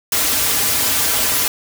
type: noise with comb filter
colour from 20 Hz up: white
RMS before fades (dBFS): -17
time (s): 0.12-1.48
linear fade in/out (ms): 2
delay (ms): 5.5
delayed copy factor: -0.9
effects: none